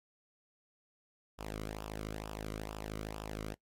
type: tone with flanger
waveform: sawtooth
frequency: 53 Hz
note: G#1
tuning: 36 cents sharp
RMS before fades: -42 dBFS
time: 1.38-3.55 s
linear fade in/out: 20 ms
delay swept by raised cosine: 0.47 to 1.18 ms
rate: 2.2 Hz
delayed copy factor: -0.7
effects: noise-tail reverb RT60 0.1 s tail -20 dB re dry + MP3 64 kbps